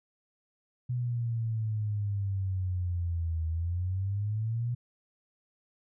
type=exponential two-way sweep; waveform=sine; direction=down then up; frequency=124.7 to 80.2 to 122.4 Hz; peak=-28 dBFS; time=0.89-4.75 s; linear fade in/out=10 ms; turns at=3.47 s; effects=none